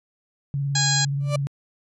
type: tone with vibrato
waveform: sine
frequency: 140 Hz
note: C#3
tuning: 18 cents sharp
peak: -22 dBFS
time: 0.54-1.47 s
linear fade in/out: 0 ms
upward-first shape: sine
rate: 19 Hz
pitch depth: 36 cents each way
type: harmonic tone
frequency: 823 Hz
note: G#5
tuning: 16 cents flat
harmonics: 1 / 2 / 3 / 4 / 5 / 6 / 7 / 8 / 9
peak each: -31 / -27 / -37 / -31 / -25 / -30 / -36 / -28 / -25 dBFS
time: 0.75-1.05 s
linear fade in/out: 5 ms
type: tone with exponential growth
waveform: 35% pulse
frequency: 587 Hz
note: D5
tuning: 1 cent flat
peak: -18 dBFS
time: 1.2-1.36 s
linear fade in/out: 5 ms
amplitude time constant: 33 ms
effects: resampled to 24000 Hz